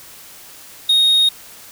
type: tone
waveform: triangle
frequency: 3729 Hz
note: A#7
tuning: in tune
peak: -9 dBFS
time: 0.89-1.29 s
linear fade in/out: 5 ms
effects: white hiss -40 dBFS RMS until 1.71 s